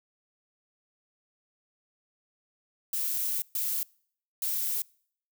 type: noise bursts at uneven times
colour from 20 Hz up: violet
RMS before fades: -30 dBFS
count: 3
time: 2.93-3.42 / 3.55-3.83 / 4.42-4.82 s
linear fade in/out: 2 ms
effects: noise-tail reverb RT60 0.6 s tail -26 dB re dry